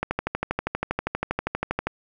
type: click train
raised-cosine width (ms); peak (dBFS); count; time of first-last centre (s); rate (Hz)
0.5; -9; 24; 0.03-1.87; 12.5
effects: none